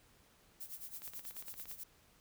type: noise with tremolo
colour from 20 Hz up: violet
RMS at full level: -45 dBFS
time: 0.6-1.84 s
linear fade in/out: 10 ms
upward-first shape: sine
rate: 9.2 Hz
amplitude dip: 80%
type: click train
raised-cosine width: 0.2 ms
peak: -35 dBFS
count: 13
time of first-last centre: 1.02-1.714 s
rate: 17.3 Hz
effects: pink hiss -67 dBFS RMS until 2.2 s